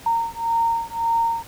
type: beating tone pair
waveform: sine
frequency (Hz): 920 / 921.8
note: A#5 / A#5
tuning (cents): -23 / -20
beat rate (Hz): 1.8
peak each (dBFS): -22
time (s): 0.06-1.43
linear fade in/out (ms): 5
effects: pink hiss -43 dBFS RMS until 1.47 s